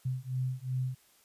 sine beating tone pair, 127.4 / 130.1 Hz, C3 / C3, -46 / -9 cents, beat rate 2.7 Hz, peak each -34 / -34 dBFS, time 0.05-0.95 s, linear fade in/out 10 ms, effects white hiss -64 dBFS RMS until 1.24 s + resampled to 32000 Hz

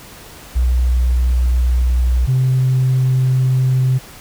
sine tone pair in turn, 61.74 / 129.39 Hz, B1 / C3, 0 / -19 cents, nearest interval octave + minor second, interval 1281 cents, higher second, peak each -10 dBFS, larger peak neither, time 0.55-2.27 / 2.27-3.99 s, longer neither, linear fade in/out 20 ms, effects tanh soft clip ceiling -8 dBFS + pink hiss -38 dBFS RMS until 4.2 s

